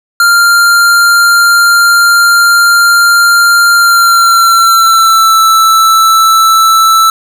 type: tone with pitch glide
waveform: square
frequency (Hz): 1393 to 1321.7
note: F6 to E6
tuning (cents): -5 to +4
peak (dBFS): -4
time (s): 0.2-7.1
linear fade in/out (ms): 2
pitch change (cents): -91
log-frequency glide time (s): 3.74-5.4
effects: 7-bit